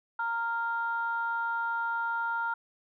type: tone pair together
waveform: sine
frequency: 924.8 / 1396.9 Hz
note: A#5 / F6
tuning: -14 / 0 cents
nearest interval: perfect fifth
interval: 714 cents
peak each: -31 / -30 dBFS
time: 0.19-2.54 s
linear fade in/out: 5 ms
effects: tanh soft clip ceiling -20 dBFS